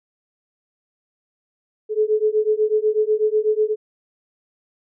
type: beating tone pair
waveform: sine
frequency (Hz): 425.4 / 433.5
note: G#4 / A4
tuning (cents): +42 / -26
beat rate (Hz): 8.1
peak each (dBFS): -19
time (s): 1.89-3.76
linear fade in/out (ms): 50
effects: none